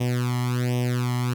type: tone with flanger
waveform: sawtooth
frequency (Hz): 123.47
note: B2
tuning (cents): 0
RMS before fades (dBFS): -24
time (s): 0-1.34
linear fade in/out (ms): 10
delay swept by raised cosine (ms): 0.34 to 0.98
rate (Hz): 1.3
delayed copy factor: +0.9
effects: none